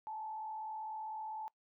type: tone with frequency modulation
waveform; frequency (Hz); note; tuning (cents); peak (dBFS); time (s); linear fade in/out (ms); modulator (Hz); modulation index
sine; 870; A5; -20; -40; 0.07-1.48; 0; 44.3; 0.48
effects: noise-tail reverb RT60 0.1 s tail -23 dB re dry